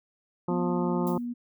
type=harmonic tone; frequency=176.7 Hz; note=F3; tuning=21 cents sharp; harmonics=1 / 2 / 3 / 4 / 5 / 6 / 7; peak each=-28 / -30 / -36 / -41 / -35 / -40 / -41 dBFS; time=0.48-1.18 s; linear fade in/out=5 ms
type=tone with pitch glide; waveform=sine; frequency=246.2 to 240.9 Hz; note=B3 to B3; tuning=-5 to -43 cents; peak=-30 dBFS; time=0.49-1.34 s; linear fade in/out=20 ms; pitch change=-38 cents; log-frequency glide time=0.65-0.85 s
type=noise with exponential decay; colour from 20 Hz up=violet; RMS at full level=-39 dBFS; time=1.07-1.27 s; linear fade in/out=0 ms; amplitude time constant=43 ms
effects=none